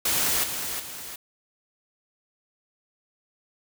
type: noise with echo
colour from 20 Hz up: white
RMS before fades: -24 dBFS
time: 0.05-0.44 s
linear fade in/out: 5 ms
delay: 360 ms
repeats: 2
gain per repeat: -7 dB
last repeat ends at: 1.16 s
effects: none